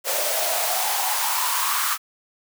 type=noise with high-pass filter sweep; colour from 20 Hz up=white; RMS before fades=-23 dBFS; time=0.04-1.98 s; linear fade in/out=50 ms; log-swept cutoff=550 to 1200 Hz; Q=6.2; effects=none